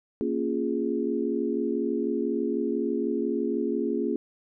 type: chord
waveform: sine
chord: Bb minor seventh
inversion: none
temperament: equal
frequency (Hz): 233.1 / 277.2 / 349.2 / 415.3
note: Bb3 / Db4 / F4 / Ab4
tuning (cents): 0 / 0 / 0 / 0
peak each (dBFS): -30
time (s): 0.21-4.16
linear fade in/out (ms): 0
effects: none